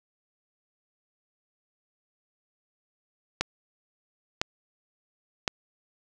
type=clicks; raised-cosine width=0.2 ms; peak=-7 dBFS; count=3; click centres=3.41 / 4.415 / 5.478 s; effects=none